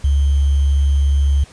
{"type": "tone with sample-and-hold", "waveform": "sine", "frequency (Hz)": 69.9, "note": "C#2", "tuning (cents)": 15, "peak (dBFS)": -11, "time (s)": [0.04, 1.44], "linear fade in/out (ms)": 5, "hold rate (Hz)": 3150, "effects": ["pink hiss -44 dBFS RMS until 1.52 s", "resampled to 22050 Hz"]}